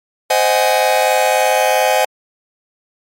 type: chord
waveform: 45% pulse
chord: Ab dominant seventh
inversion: first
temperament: just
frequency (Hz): 519.1 / 623 / 747.5 / 830.6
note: C5 / Eb5 / Gb5 / Ab5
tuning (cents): -14 / +2 / +17 / 0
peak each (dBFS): -17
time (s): 0.3-2.05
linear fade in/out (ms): 5
effects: MP3 64 kbps